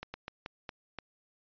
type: slowing click train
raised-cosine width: 0.3 ms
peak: -23 dBFS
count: 6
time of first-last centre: 0.03-0.987 s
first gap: 110 ms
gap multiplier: 1.28
effects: resampled to 11025 Hz